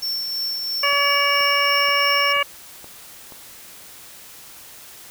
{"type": "tone with tremolo", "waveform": "square", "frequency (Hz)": 5420, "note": "E8", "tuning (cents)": 47, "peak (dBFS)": -22, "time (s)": [0.02, 2.33], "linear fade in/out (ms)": 10, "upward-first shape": "triangle", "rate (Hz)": 3, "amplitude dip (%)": 35}
{"type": "harmonic tone", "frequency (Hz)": 569, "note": "C#5", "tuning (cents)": 45, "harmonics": [1, 2, 3, 4, 5], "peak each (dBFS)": [-26, -21, -26, -21, -23], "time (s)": [0.83, 2.43], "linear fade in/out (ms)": 5}
{"type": "click train", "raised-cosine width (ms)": 1, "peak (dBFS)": -27, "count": 6, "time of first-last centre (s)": [0.93, 3.322], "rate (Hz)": 2.09}
{"effects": ["white hiss -42 dBFS RMS until 5.1 s"]}